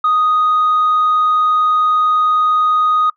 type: tone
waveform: sine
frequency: 1244.5 Hz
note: D#6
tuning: in tune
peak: -9 dBFS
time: 0.04-3.1 s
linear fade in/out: 5 ms
effects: noise-tail reverb RT60 0.1 s tail -21 dB re dry + tanh soft clip ceiling -8 dBFS